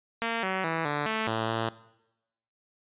5% pulse tone with pitch steps, 229.6 / 189 / 163.5 / 146.7 / 219.8 / 112 / 113.3 Hz, A#3 / F#3 / E3 / D3 / A3 / A2 / A#2, -26 / +37 / -14 / -2 / -2 / +31 / -49 cents, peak -16 dBFS, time 0.22-1.69 s, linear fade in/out 0 ms, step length 210 ms, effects noise-tail reverb RT60 0.9 s tail -19 dB re dry + resampled to 8000 Hz

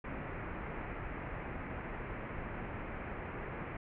pink low-pass noise, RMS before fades -42 dBFS, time 0.04-3.77 s, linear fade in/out 5 ms, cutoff 2400 Hz, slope 48 dB/octave, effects none

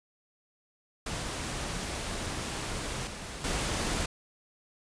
pink noise with level steps, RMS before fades -35 / -40 / -31 dBFS, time 1.06-4.06 s, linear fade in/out 5 ms, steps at 3.07 / 3.44 s, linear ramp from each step 2 ms, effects resampled to 22050 Hz

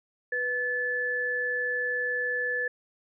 sine tone pair together, 493.9 / 1733.8 Hz, B4 / A6, 0 / -26 cents, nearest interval octave + minor seventh, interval 2174 cents, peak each -33 / -27 dBFS, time 0.32-2.68 s, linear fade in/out 5 ms, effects none

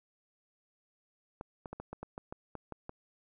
clicks, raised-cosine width 1 ms, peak -27 dBFS, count 11, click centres 1.411 / 1.658 / 1.73 / 1.8 / 1.93 / 2.03 / 2.179 / 2.325 / 2.553 / 2.723 / 2.894 s, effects none

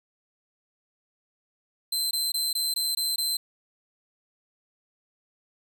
sawtooth tone bursts, 4089 Hz, C8, 41 cents flat, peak -22 dBFS, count 7, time 1.92-3.37 s, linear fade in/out 5 ms, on 190 ms, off 20 ms, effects none

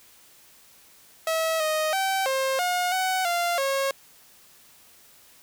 sawtooth tone with pitch steps, 646 / 623 / 771 / 532 / 718 / 749 / 694 / 545 Hz, E5 / D#5 / G5 / C5 / F5 / F#5 / F5 / C#5, -35 / +2 / -29 / +29 / +48 / +21 / -11 / -29 cents, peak -19 dBFS, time 1.27-3.91 s, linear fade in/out 2 ms, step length 330 ms, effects white hiss -54 dBFS RMS until 5.42 s

